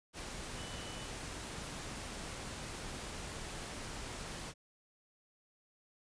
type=tone in noise; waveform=sine; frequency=2974 Hz; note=F#7; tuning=8 cents sharp; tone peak=-52 dBFS; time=0.55-1.09 s; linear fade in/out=50 ms; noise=pink; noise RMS=-44 dBFS; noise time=0.13-4.54 s; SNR=-11 dB; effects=resampled to 22050 Hz